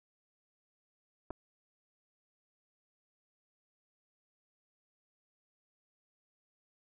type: clicks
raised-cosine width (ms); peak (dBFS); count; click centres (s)
1; -27; 2; 1.305 / 1.308
effects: none